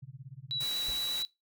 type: tone with tremolo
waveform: sine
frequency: 133.7 Hz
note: C3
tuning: 38 cents sharp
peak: -40 dBFS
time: 0.02-0.64 s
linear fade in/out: 10 ms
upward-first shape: sine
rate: 17 Hz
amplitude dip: 100%
type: tone with vibrato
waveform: sine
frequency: 3919 Hz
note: B7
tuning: 14 cents flat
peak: -31 dBFS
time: 0.51-1.25 s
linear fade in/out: 0 ms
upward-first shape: sine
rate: 8.6 Hz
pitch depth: 9 cents each way
type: noise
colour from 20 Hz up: white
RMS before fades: -41 dBFS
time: 0.6-1.23 s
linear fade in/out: 10 ms
type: noise with exponential decay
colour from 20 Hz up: brown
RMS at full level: -41 dBFS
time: 0.88-1.12 s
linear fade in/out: 5 ms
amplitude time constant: 51 ms
effects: noise-tail reverb RT60 0.2 s tail -20 dB re dry